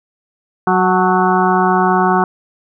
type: harmonic tone with a mistuned harmonic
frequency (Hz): 185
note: F#3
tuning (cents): 0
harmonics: 1 / 2 / 4 / 5 / 6 / 7 / 8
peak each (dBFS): -17 / -17 / -16 / -18 / -18 / -21 / -22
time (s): 0.67-2.24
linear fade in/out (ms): 2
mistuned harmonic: 5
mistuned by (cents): -56
effects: none